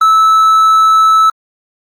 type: tone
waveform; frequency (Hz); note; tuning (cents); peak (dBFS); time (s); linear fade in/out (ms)
triangle; 1307; E6; -15; -3; 0.01-1.3; 5
effects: Opus 32 kbps